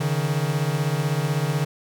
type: beating tone pair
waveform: 45% pulse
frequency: 140 / 156 Hz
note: C#3 / D#3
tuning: +18 / +5 cents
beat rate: 16 Hz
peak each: -24 dBFS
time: 0-1.65 s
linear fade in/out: 10 ms
effects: none